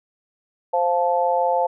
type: chord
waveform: sine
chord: F major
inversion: second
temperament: just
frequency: 523.8 / 698.5 / 873.1 Hz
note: C5 / F5 / A5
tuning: +2 / 0 / -14 cents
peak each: -21 / -22 / -21 dBFS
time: 0.73-1.67 s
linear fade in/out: 10 ms
effects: none